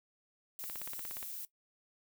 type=noise; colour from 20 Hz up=violet; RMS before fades=-43 dBFS; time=0.59-1.45 s; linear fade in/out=0 ms
type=click train; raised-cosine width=0.3 ms; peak=-29 dBFS; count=11; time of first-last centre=0.64-1.228 s; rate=17 Hz
effects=noise-tail reverb RT60 0.1 s tail -18 dB re dry